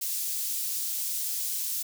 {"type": "high-pass noise", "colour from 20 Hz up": "white", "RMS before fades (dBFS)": -31, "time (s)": [0.01, 1.83], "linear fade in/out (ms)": 10, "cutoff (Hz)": 5200, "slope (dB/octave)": 12, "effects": []}